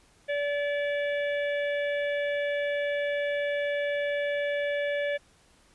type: harmonic tone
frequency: 576 Hz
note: D5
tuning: 34 cents flat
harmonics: 1 / 3 / 4 / 5 / 6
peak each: -27 / -34 / -38 / -46 / -45 dBFS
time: 0.28-5.18 s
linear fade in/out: 20 ms
effects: pink hiss -61 dBFS RMS until 5.74 s + resampled to 24000 Hz